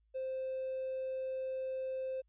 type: tone with hard clipping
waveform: triangle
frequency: 523.3 Hz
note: C5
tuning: in tune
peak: -36 dBFS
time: 0.14-2.22 s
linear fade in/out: 20 ms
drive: 4 dB
effects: added 54 Hz sine -70 dBFS peak until 2.28 s + resampled to 8000 Hz